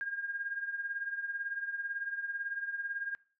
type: tone with tremolo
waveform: sine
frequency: 1618 Hz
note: G#6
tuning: 46 cents flat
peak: -31 dBFS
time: 0.01-3.15 s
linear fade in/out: 0 ms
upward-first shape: triangle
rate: 18 Hz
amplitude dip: 75%
effects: noise-tail reverb RT60 0.4 s tail -22 dB re dry